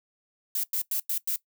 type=noise bursts; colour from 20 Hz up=violet; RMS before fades=-28 dBFS; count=5; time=0.55-1.36 s; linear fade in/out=2 ms; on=86 ms; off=95 ms; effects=noise-tail reverb RT60 0.1 s tail -18 dB re dry